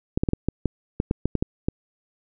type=clicks; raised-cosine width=3 ms; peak=-8 dBFS; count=12; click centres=0.175 / 0.235 / 0.288 / 0.334 / 0.486 / 0.657 / 1.001 / 1.111 / 1.256 / 1.353 / 1.425 / 1.685 s; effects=none